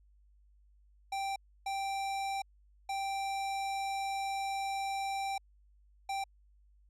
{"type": "tone bursts at uneven times", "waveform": "square", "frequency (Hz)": 784, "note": "G5", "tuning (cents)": 0, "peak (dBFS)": -34, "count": 4, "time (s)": [[1.12, 1.36], [1.66, 2.42], [2.89, 5.38], [6.09, 6.24]], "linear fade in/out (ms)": 5, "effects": ["added 50 Hz sine -61 dBFS peak until 6.89 s", "low-pass 9000 Hz 12 dB/octave"]}